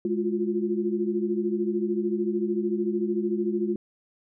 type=tone cluster; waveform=sine; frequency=209.4 / 344.7 / 358.1 Hz; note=G#3 / F4 / F4; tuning=+15 / -23 / +43 cents; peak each=-28 dBFS; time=0.05-3.76 s; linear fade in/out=2 ms; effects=none